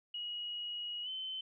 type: tone with pitch glide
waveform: sine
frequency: 2900 to 3065 Hz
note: F#7 to G7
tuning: -35 to -40 cents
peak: -38 dBFS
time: 0.14-1.41 s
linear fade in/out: 5 ms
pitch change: +95 cents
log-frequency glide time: 1.03-1.09 s
effects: none